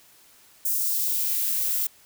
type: noise with high-pass filter sweep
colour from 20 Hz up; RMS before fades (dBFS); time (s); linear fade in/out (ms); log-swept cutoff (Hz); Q
violet; -25; 0.65-1.87; 5; 7500 to 690; 1.1
effects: white hiss -55 dBFS RMS until 2.05 s